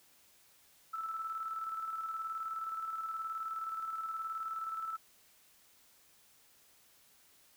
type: tone with tremolo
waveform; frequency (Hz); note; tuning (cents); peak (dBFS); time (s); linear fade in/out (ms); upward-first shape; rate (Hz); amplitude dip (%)
sine; 1318.5; E6; 0; -35; 0.93-4.97; 10; square; 19; 40
effects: white hiss -65 dBFS RMS until 7.56 s